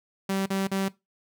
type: tone bursts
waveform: sawtooth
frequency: 193.7 Hz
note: G3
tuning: 20 cents flat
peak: -21 dBFS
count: 3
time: 0.29-0.884 s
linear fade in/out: 5 ms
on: 170 ms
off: 42 ms
effects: noise-tail reverb RT60 0.2 s tail -19 dB re dry